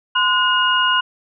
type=tone cluster; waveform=sine; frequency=1027 / 1453 / 2862 Hz; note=C6 / F#6 / F7; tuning=-33 / -32 / +42 cents; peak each=-18 dBFS; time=0.15-1.01 s; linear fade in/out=10 ms; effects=none